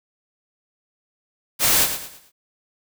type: noise with echo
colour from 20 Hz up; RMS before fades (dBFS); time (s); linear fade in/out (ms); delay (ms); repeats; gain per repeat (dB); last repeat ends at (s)
white; -17; 1.59-1.88; 50; 110; 4; -9; 2.32
effects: none